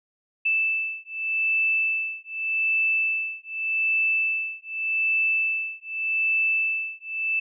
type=beating tone pair; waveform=sine; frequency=2639 / 2639.84 Hz; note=E7 / E7; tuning=+1 / +2 cents; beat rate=0.84 Hz; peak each=-25 dBFS; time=0.45-7.4 s; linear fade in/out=10 ms; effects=none